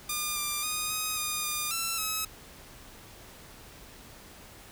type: tone with pitch steps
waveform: 5% pulse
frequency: 1207 / 1190 / 1234 / 1254 / 1224 / 1210 / 1341 / 1286 Hz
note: D6 / D6 / D#6 / D#6 / D#6 / D#6 / E6 / E6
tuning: +47 / +22 / -15 / +13 / -29 / -49 / +29 / -43 cents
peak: -18 dBFS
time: 0.09-2.25 s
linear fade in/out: 5 ms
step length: 270 ms
effects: pink hiss -50 dBFS RMS until 4.71 s